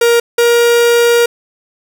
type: tone pair in turn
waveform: 45% pulse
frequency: 470.3 / 472.7 Hz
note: A#4 / A#4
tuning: +15 / +24 cents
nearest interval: unison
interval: 9 cents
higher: second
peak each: -7 dBFS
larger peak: neither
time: 0.01-0.2 / 0.38-1.26 s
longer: second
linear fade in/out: 5 ms
effects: none